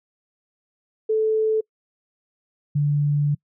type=tone pair in turn; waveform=sine; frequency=437 / 145.83 Hz; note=A4 / D3; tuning=-12 / -12 cents; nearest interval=octave + perfect fifth; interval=1900 cents; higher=first; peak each=-17 dBFS; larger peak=neither; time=1.09-1.61 / 2.75-3.35 s; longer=second; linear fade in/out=10 ms; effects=noise-tail reverb RT60 0.1 s tail -26 dB re dry